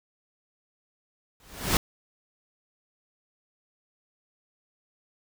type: noise with exponential growth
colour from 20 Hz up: pink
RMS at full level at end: -20 dBFS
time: 1.4-1.77 s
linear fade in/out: 1 ms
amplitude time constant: 80 ms
effects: none